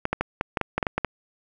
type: clicks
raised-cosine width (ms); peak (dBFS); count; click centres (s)
0.5; -8; 11; 0.054 / 0.13 / 0.21 / 0.411 / 0.572 / 0.613 / 0.78 / 0.828 / 0.868 / 0.98 / 1.047
effects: none